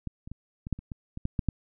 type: clicks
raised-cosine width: 5 ms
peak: -21 / -29 / -26 / -24 / -14 / -28 / -24 / -24 / -16 / -14 / -13 dBFS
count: 11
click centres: 0.073 / 0.275 / 0.316 / 0.669 / 0.727 / 0.79 / 0.918 / 1.174 / 1.254 / 1.392 / 1.487 s
effects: none